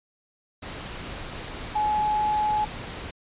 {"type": "tone in noise", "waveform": "sine", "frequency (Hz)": 847, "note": "G#5", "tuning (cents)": 34, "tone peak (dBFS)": -21, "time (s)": [1.75, 2.65], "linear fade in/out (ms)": 10, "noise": "pink", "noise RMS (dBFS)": -36, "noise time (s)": [0.62, 3.11], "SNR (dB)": 12, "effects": ["resampled to 8000 Hz"]}